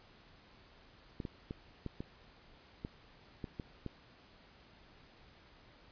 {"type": "clicks", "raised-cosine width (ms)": 3, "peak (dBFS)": -27, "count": 9, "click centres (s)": [1.202, 1.252, 1.509, 1.863, 2.005, 2.849, 3.442, 3.598, 3.863], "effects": ["pink hiss -61 dBFS RMS until 5.91 s", "resampled to 11025 Hz"]}